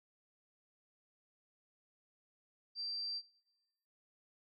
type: tone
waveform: sine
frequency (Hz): 4699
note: D8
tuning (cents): 0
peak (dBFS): -38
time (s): 2.75-3.22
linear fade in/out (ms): 50
effects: noise-tail reverb RT60 1.0 s tail -22 dB re dry